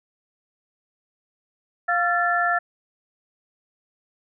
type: tone cluster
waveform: sine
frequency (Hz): 701 / 1363 / 1753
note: F5 / F6 / A6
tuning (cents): +6 / -43 / -7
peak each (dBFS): -23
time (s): 1.88-2.59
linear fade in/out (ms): 10
effects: none